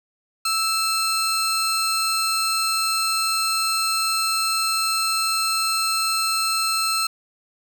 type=tone pair together; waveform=30% pulse; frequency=1318.5 / 4186 Hz; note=E6 / C8; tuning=0 / 0 cents; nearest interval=octave + minor sixth; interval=2000 cents; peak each=-20 dBFS; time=0.45-7.07 s; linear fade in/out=5 ms; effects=none